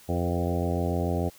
harmonic tone with a mistuned harmonic, 87 Hz, F2, 6 cents flat, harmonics 1 / 2 / 3 / 4 / 5 / 6 / 7 / 8 / 9, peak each -28 / -31 / -33 / -34 / -35 / -36 / -36 / -37 / -38 dBFS, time 0.08-1.3 s, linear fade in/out 20 ms, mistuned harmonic 6, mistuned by -26 cents, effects white hiss -53 dBFS RMS until 1.38 s

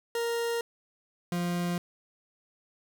40% pulse tone pair in turn, 467 / 174.93 Hz, A#4 / F3, +3 / +3 cents, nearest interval octave + perfect fourth, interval 1700 cents, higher first, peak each -27 dBFS, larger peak neither, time 0.15-0.61 / 1.32-1.78 s, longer neither, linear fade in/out 2 ms, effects 10-bit

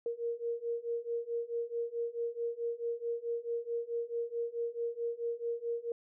sine beating tone pair, 466.2 / 470.8 Hz, A#4 / A#4, 0 / +17 cents, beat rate 4.6 Hz, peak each -37 / -36 dBFS, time 0.06-5.92 s, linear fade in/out 2 ms, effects none

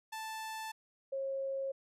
sawtooth / sine tone pair in turn, 880 / 541.3 Hz, A5 / C#5, 0 / -41 cents, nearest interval minor sixth, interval 841 cents, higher first, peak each -36 / -34 dBFS, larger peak second, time 0.12-0.72 / 1.12-1.72 s, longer neither, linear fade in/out 10 ms, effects resampled to 32000 Hz

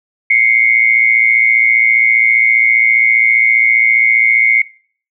sine tone pair together, 2099 / 2214 Hz, C7 / C#7, +5 / -3 cents, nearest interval minor second, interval 92 cents, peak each -10 dBFS, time 0.3-4.62 s, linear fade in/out 5 ms, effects noise-tail reverb RT60 0.5 s tail -22 dB re dry

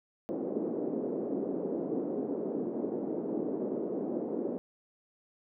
white band-pass noise, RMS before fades -34 dBFS, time 0.29-4.58 s, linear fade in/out 0 ms, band 230 to 440 Hz, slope 24 dB/octave, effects none

